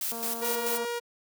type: noise with tremolo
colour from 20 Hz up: blue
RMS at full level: -31 dBFS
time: 0.01-0.78 s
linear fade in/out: 2 ms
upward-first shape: square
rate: 4.6 Hz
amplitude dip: 60%
type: click train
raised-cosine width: 1 ms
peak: -26 dBFS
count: 169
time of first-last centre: 0.12-0.847 s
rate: 231 Hz
type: tone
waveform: sawtooth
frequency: 475 Hz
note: A#4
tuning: 33 cents sharp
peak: -26 dBFS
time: 0.41-1 s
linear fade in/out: 20 ms
effects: high-pass 200 Hz 12 dB/octave